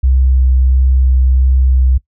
sine tone with vibrato, 64.6 Hz, C2, 21 cents flat, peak -7 dBFS, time 0.03-1.98 s, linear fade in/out 10 ms, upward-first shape sine, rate 1.5 Hz, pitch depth 11 cents each way, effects noise-tail reverb RT60 0.1 s tail -20 dB re dry

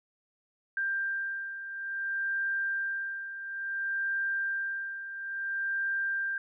sine beating tone pair, 1585 / 1585.58 Hz, G6 / G6, +19 / +19 cents, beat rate 0.58 Hz, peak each -37 / -31 dBFS, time 0.77-6.38 s, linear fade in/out 2 ms, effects none

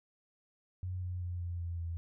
sine tone with pitch steps, 91.5 / 89.98 / 88.49 / 87.02 / 85.57 / 84.15 Hz, F#2 / F#2 / F2 / F2 / F2 / E2, -19 / -48 / +23 / -6 / -35 / +36 cents, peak -35 dBFS, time 0.83-1.97 s, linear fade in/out 0 ms, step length 190 ms, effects none

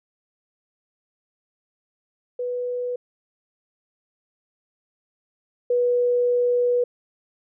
sine tone pair in turn, 492.5 / 488.3 Hz, B4 / B4, -5 / -20 cents, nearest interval unison, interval 15 cents, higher first, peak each -24 / -17 dBFS, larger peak second, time 2.39-2.96 / 5.7-6.84 s, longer second, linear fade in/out 5 ms, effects none

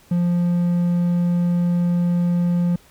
triangle tone, 174.61 Hz, F3, in tune, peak -14 dBFS, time 0.11-2.76 s, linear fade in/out 5 ms, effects pink hiss -52 dBFS RMS until 2.9 s

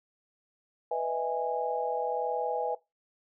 sine chord, E major seventh, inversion second, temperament just, 494.4 / 618.1 / 659.3 / 824.1 Hz, B4 / D#5 / E5 / G#5, +2 / -12 / 0 / -14 cents, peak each -32 / -37 / -34 / -32 dBFS, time 0.91-2.75 s, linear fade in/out 5 ms, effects noise-tail reverb RT60 0.2 s tail -20 dB re dry

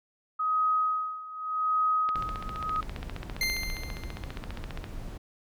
sine tone with tremolo, 1260 Hz, D#6, 21 cents sharp, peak -22 dBFS, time 0.39-2.81 s, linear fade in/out 10 ms, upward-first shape sine, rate 0.85 Hz, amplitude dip 85%
click train, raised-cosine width 0.3 ms, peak -22 dBFS, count 42, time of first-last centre 2.09-4.842 s, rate 14.9 Hz
brown noise, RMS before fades -38 dBFS, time 2.15-5.18 s, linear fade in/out 10 ms
25% pulse tone with exponential decay, 2093 Hz, C7, in tune, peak -21 dBFS, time 3.41-4.38 s, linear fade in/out 2 ms, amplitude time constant 210 ms
effects none

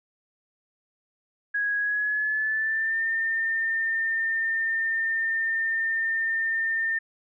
sine tone with pitch glide, 1658 to 1808.1 Hz, G#6 to A6, -3 to +47 cents, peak -23 dBFS, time 1.54-6.99 s, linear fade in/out 10 ms, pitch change +150 cents, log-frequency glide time 1.78-3.03 s, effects none

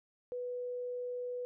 sine tone, 493.2 Hz, B4, 2 cents flat, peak -36 dBFS, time 0.32-1.45 s, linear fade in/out 0 ms, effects none

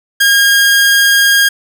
sawtooth tone, 1623 Hz, G#6, 40 cents flat, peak -3 dBFS, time 0.2-1.49 s, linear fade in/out 10 ms, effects none

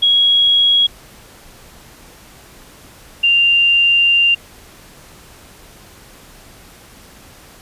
sine tone pair in turn, 3314 / 2787 Hz, G#7 / F7, -4 / -4 cents, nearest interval minor third, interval 300 cents, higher first, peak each -9 dBFS, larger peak neither, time 0.02-0.87 / 3.23-4.35 s, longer second, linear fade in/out 10 ms, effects pink hiss -42 dBFS RMS until 7.61 s + resampled to 32000 Hz

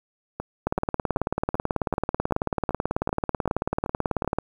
two click trains, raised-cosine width 1 ms, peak -15 / -9 dBFS, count 11 / 69, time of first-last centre 0.4-4.246 / 0.67-4.386 s, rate 2.6 / 18.3 Hz, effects 8-bit

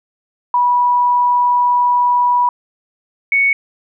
sine tone pair in turn, 977 / 2221 Hz, B5 / C#7, -19 / +3 cents, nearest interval octave + major second, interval 1422 cents, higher second, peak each -10 dBFS, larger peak neither, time 0.54-2.49 / 3.32-3.53 s, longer first, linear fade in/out 2 ms, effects none

